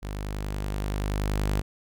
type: tone with level ramp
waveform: sawtooth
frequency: 50.5 Hz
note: G#1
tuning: 48 cents flat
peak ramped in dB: -28 to -19 dBFS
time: 0.02-1.62 s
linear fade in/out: 20 ms
effects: none